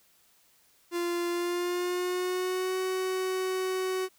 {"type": "tone with pitch glide", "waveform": "45% pulse", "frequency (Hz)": [346.8, 373.8], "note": ["F4", "F#4"], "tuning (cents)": [-12, 18], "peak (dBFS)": -28, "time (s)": [0.91, 4.09], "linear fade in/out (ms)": 50, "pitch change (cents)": 130, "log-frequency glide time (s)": [1.3, 2.77], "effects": ["white hiss -64 dBFS RMS until 4.18 s"]}